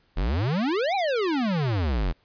square exponential two-way sweep, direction up then down, 38.89 to 820 to 38.89 Hz, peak -23 dBFS, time 0.16-2.13 s, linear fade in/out 20 ms, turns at 0.95 s, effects pink hiss -65 dBFS RMS until 2.24 s + resampled to 11025 Hz

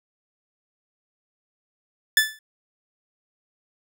sawtooth tone with exponential decay, 1746 Hz, A6, 14 cents flat, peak -8 dBFS, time 2.17-2.39 s, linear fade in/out 2 ms, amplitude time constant 47 ms, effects none

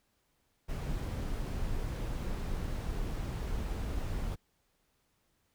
brown noise, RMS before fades -35 dBFS, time 0.68-4.36 s, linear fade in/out 20 ms, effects pink hiss -75 dBFS RMS until 5.54 s

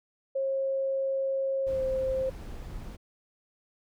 sine tone with pitch glide, 539 to 525.8 Hz, C#5 to C5, -49 to +8 cents, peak -26 dBFS, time 0.35-2.3 s, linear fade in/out 10 ms, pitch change -43 cents, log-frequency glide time 1.63-1.82 s
brown noise, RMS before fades -40 dBFS, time 1.66-2.97 s, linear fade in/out 20 ms
effects none

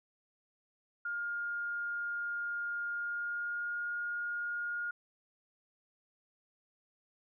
sine tone with pitch glide, 1414 to 1424.7 Hz, F6 to F6, +21 to +34 cents, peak -34 dBFS, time 1.05-4.91 s, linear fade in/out 5 ms, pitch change +13 cents, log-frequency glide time 2.89-3.82 s, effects none

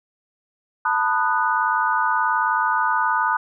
sine chord, B dominant seventh, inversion third, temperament just, 889 / 987.8 / 1234.7 / 1481.6 Hz, A5 / B5 / D#6 / F#6, +18 / 0 / -14 / +2 cents, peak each -23 dBFS, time 0.85-3.37 s, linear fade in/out 5 ms, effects none

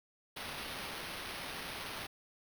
white noise with sample-and-hold, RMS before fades -43 dBFS, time 0.36-2.07 s, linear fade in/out 10 ms, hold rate 7350 Hz, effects none

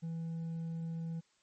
sine tone with hard clipping, 164.81 Hz, E3, in tune, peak -37 dBFS, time 0.02-1.21 s, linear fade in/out 20 ms, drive 2 dB, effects white hiss -72 dBFS RMS until 1.42 s + MP3 32 kbps

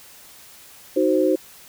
sine chord, C diminished, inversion first, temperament equal with one note detuned, 311.1 / 372.8 / 523.3 Hz, Eb4 / Gb4 / C5, 0 / +13 / 0 cents, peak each -20 dBFS, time 0.96-1.36 s, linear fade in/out 10 ms, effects white hiss -46 dBFS RMS until 1.68 s

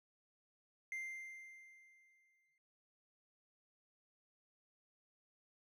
triangle tone with exponential decay, 2093 Hz, C7, in tune, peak -38 dBFS, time 0.92-2.58 s, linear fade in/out 1 ms, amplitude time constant 360 ms, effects none

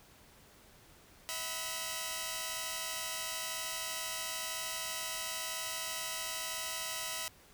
5% pulse tone cluster, 643 / 743 / 995 / 2753 Hz, E5 / F#5 / B5 / F7, -43 / +7 / +13 / -25 cents, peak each -30 / -36 / -28 / -35 dBFS, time 1.29-7.28 s, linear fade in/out 0 ms, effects pink hiss -60 dBFS RMS until 7.53 s

